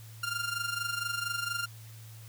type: tone with amplitude modulation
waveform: sawtooth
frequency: 1396.9 Hz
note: F6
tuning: in tune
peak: -25 dBFS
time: 0.23-1.66 s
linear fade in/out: 5 ms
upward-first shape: sine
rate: 24.3 Hz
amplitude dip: 70%
effects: added 111 Hz sine -46 dBFS peak until 2.28 s + white hiss -55 dBFS RMS until 2.28 s